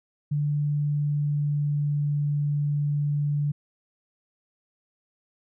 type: tone with pitch glide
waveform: sine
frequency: 146.83 to 145.9 Hz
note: D3 to D3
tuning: 0 to -11 cents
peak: -22 dBFS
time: 0.31-3.52 s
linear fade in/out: 10 ms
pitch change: -11 cents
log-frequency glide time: 0.59-2.15 s
effects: none